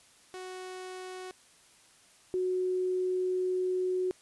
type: tone pair in turn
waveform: sawtooth / sine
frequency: 370 / 368 Hz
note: F#4 / F#4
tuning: 0 / -9 cents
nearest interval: unison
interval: 9 cents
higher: first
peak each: -36 / -27 dBFS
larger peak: second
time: 0.34-1.31 / 2.34-4.11 s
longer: second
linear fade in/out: 0 ms
effects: white hiss -60 dBFS RMS until 4.21 s + resampled to 24000 Hz